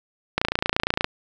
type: click train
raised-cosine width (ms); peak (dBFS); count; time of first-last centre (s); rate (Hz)
0.3; -4; 20; 0.38-1.044; 28.6
effects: none